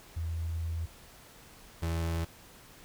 sine / 35% pulse tone pair in turn, 82.41 / 82.89 Hz, E2 / E2, 0 / +10 cents, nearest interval unison, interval 10 cents, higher second, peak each -31 / -28 dBFS, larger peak second, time 0.16-0.86 / 1.82-2.25 s, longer first, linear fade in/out 10 ms, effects pink hiss -54 dBFS RMS until 2.84 s

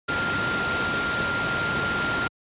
sine tone in noise, 1396.9 Hz, F6, in tune, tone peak -25 dBFS, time 0.08-2.28 s, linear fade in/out 10 ms, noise pink, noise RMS -27 dBFS, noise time 0.08-2.28 s, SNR -1 dB, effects high-pass 100 Hz 12 dB/octave + resampled to 8000 Hz

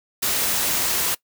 white noise, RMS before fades -22 dBFS, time 0.22-1.15 s, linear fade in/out 10 ms, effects noise-tail reverb RT60 0.1 s tail -21 dB re dry

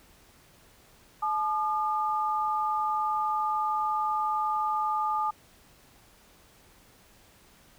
sine tone pair together, 860 / 1210.8 Hz, A5 / D#6, -40 / -48 cents, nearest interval tritone, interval 592 cents, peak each -28 dBFS, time 1.22-5.31 s, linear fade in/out 10 ms, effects pink hiss -58 dBFS RMS until 7.78 s

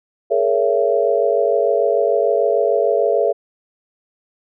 sine chord, A# half-diminished seventh, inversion third, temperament just, 419.5 / 466.2 / 559.4 / 671.3 Hz, G#4 / A#4 / C#5 / E5, +17 / 0 / +16 / +31 cents, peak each -19 dBFS, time 0.3-3.33 s, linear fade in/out 20 ms, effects none

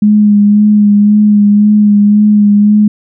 sine tone with vibrato, 207.7 Hz, G#3, in tune, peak -3 dBFS, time 0.02-2.88 s, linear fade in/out 5 ms, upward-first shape sine, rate 1.9 Hz, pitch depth 24 cents each way, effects none

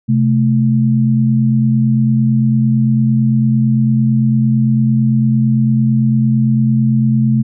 sine tone pair together, 130 / 218.9 Hz, C3 / A3, -11 / -9 cents, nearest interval major sixth, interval 902 cents, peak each -12 dBFS, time 0.08-7.43 s, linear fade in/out 20 ms, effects none

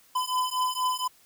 square beating tone pair, 1009 / 1013.2 Hz, B5 / B5, +37 / +44 cents, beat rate 4.2 Hz, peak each -29 dBFS, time 0.15-1.08 s, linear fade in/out 10 ms, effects white hiss -59 dBFS RMS until 1.25 s

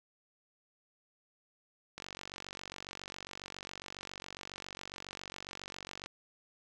click train, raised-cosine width 0.2 ms, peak -25 dBFS, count 194, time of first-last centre 1.98-6.06 s, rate 47.3 Hz, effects none

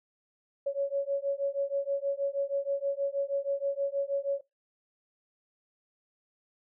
sine beating tone pair, 554.4 / 560.7 Hz, C#5 / C#5, 0 / +20 cents, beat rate 6.3 Hz, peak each -31 dBFS, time 0.66-4.41 s, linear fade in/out 10 ms, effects noise-tail reverb RT60 0.2 s tail -21 dB re dry

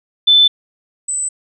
sine tone pair in turn, 3520 / 8022 Hz, A7 / B8, 0 / +26 cents, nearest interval octave + major second, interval 1426 cents, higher second, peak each -6 / -17 dBFS, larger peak first, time 0.27-0.48 / 1.08-1.29 s, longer neither, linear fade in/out 10 ms, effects none

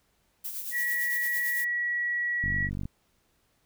violet noise with tremolo, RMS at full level -34 dBFS, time 0.44-1.65 s, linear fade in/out 10 ms, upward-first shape sine, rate 8.9 Hz, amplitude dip 50%
sine tone, 1927 Hz, B6, 43 cents flat, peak -26 dBFS, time 0.71-2.7 s, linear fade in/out 50 ms
click train, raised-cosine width 5 ms, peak -22 dBFS, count 21, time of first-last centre 2.44-2.855 s, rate 48.2 Hz
effects pink hiss -70 dBFS RMS until 3.65 s

